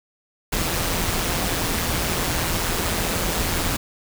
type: noise with amplitude modulation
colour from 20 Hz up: pink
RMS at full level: -21 dBFS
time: 0.52-3.77 s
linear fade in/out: 10 ms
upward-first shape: sine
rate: 170 Hz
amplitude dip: 50%
effects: none